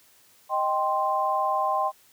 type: chord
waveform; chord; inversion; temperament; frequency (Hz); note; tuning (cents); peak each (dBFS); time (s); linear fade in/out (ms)
sine; C minor; first; equal; 622.3 / 784 / 1046.5; Eb5 / G5 / C6; 0 / 0 / 0; -29 / -26 / -25; 0.49-1.92; 50
effects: white hiss -58 dBFS RMS until 2.12 s + high-pass 60 Hz 12 dB/octave